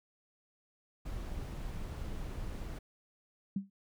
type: noise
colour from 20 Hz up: brown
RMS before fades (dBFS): -40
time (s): 1.05-2.79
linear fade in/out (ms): 10
type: tone with exponential decay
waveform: sine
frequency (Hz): 196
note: G3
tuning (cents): 0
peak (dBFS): -28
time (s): 3.56-3.7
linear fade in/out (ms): 5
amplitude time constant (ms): 30
effects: none